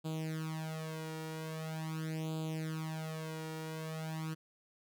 sawtooth tone with flanger, 158.6 Hz, D#3, 33 cents sharp, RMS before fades -40 dBFS, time 0.04-4.35 s, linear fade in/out 20 ms, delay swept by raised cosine 0.26 to 2.16 ms, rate 0.43 Hz, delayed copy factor +0.85, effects none

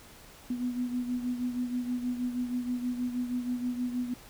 sine beating tone pair, 245.9 / 252.2 Hz, B3 / B3, -7 / +36 cents, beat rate 6.3 Hz, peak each -30 / -37 dBFS, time 0.5-4.14 s, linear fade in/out 5 ms, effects pink hiss -52 dBFS RMS until 4.29 s

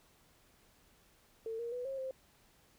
sine tone with pitch steps, 449 / 469.5 / 493.7 / 539 / 525 Hz, A4 / A#4 / B4 / C#5 / C5, +35 / +12 / -1 / -49 / +6 cents, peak -37 dBFS, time 1.46-2.11 s, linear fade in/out 2 ms, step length 130 ms, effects pink hiss -67 dBFS RMS until 2.78 s

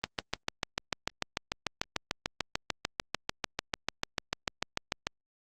click train, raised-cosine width 0.2 ms, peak -11 dBFS, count 35, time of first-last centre 0.04-5.07 s, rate 6.76 Hz, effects Opus 32 kbps

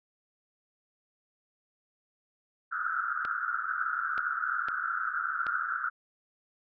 pink band-pass noise, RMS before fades -32 dBFS, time 2.71-5.9 s, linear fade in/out 20 ms, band 1300 to 1500 Hz, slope 96 dB/octave
clicks, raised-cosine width 0.3 ms, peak -23 dBFS, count 4, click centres 3.251 / 4.179 / 4.685 / 5.467 s
effects none

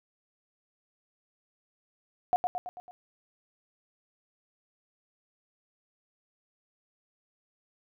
sine tone with echo, 722 Hz, F#5, 43 cents flat, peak -20 dBFS, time 2.33-2.36 s, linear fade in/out 0 ms, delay 110 ms, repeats 5, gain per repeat -5 dB, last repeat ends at 2.91 s, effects none

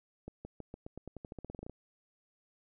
accelerating click train, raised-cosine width 2 ms, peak -30 dBFS, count 18, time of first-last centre 0.28-1.696 s, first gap 170 ms, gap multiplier 0.9, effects none

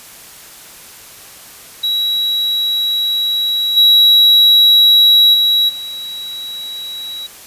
triangle tone with level steps, 3880 Hz, B7, 31 cents flat, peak -12 / -4 / -8 / -22 dBFS, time 1.83-7.27 s, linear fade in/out 10 ms, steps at 3.76 / 5.33 / 5.68 s, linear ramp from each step 20 ms, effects white hiss -37 dBFS RMS until 7.46 s + resampled to 32000 Hz

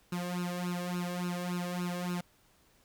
sawtooth tone with flanger, 177.4 Hz, F3, 27 cents sharp, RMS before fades -35 dBFS, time 0.12-2.21 s, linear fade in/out 5 ms, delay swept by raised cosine 0.74 to 1.84 ms, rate 3.5 Hz, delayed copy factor +0.9, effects pink hiss -66 dBFS RMS until 2.84 s

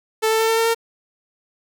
sawtooth tone with pitch steps, 440 / 443.6 / 447.2 / 450.8 / 454.5 / 458.2 Hz, A4 / A4 / A4 / A4 / A#4 / A#4, 0 / +14 / +28 / +42 / -44 / -30 cents, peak -12 dBFS, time 0.22-0.748 s, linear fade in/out 20 ms, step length 88 ms, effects none

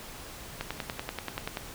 click train, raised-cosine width 0.3 ms, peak -16 dBFS, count 11, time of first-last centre 0.61-1.572 s, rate 10.4 Hz, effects pink hiss -44 dBFS RMS until 1.74 s

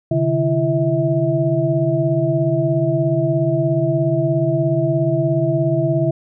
sine tone cluster, 133.8 / 150.7 / 336.1 / 646 Hz, C3 / D3 / E4 / E5, +39 / +45 / +34 / -35 cents, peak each -20 dBFS, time 0.11-6.11 s, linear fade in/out 5 ms, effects none

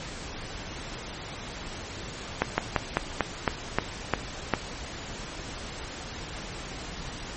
slowing click train, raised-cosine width 0.5 ms, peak -6 dBFS, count 9, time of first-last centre 2.42-4.537 s, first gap 160 ms, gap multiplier 1.14, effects pink hiss -38 dBFS RMS until 7.36 s + MP3 32 kbps

